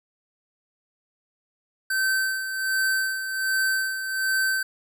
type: tone with tremolo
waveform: square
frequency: 1544 Hz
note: G6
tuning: 27 cents flat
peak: -21 dBFS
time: 1.9-4.63 s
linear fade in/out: 5 ms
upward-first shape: sine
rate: 1.3 Hz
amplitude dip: 60%
effects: none